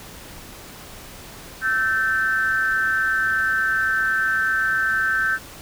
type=tone with amplitude modulation; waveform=sine; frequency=1548 Hz; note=G6; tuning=22 cents flat; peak=-14 dBFS; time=1.61-5.39 s; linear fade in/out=50 ms; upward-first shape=sine; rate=228 Hz; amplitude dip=85%; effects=pink hiss -40 dBFS RMS until 5.61 s